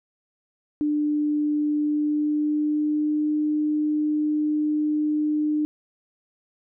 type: tone with pitch glide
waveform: sine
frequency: 297.9 to 302.1 Hz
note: D4 to D4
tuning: +25 to +49 cents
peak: -20 dBFS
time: 0.81-5.65 s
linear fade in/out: 0 ms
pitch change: +24 cents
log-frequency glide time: 1.77-3.3 s
effects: none